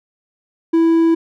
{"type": "tone", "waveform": "triangle", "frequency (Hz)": 329.6, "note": "E4", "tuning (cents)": 0, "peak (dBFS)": -8, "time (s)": [0.73, 1.15], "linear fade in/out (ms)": 10, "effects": []}